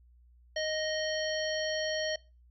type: harmonic tone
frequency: 622.3 Hz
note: D#5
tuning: in tune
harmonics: 1 / 3 / 5 / 7 / 9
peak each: -32 / -37 / -39 / -40 / -42 dBFS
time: 0.56-2.16 s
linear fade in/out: 5 ms
effects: noise-tail reverb RT60 0.3 s tail -22 dB re dry + added 60 Hz sine -57 dBFS peak until 2.5 s